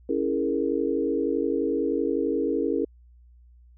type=chord; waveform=sine; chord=A# half-diminished seventh; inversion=first; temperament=equal; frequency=277.2 / 329.6 / 415.3 / 466.2 Hz; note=C#4 / E4 / G#4 / A#4; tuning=0 / 0 / 0 / 0 cents; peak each=-28 dBFS; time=0.09-2.85 s; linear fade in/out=5 ms; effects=added 60 Hz sine -50 dBFS peak until 3.77 s